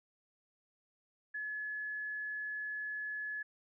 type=tone; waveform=sine; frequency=1706 Hz; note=G#6; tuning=46 cents sharp; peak=-37 dBFS; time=1.34-3.43 s; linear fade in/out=10 ms; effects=none